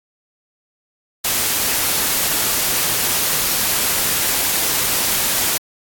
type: noise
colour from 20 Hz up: white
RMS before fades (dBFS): -18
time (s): 1.24-5.58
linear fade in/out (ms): 10
effects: AAC 64 kbps